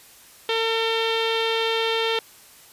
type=tone with low-pass filter; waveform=sawtooth; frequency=451.9 Hz; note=A4; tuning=46 cents sharp; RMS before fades=-23 dBFS; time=0.49-2.19 s; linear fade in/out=2 ms; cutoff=3400 Hz; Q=4.5; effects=white hiss -49 dBFS RMS until 2.72 s + resampled to 32000 Hz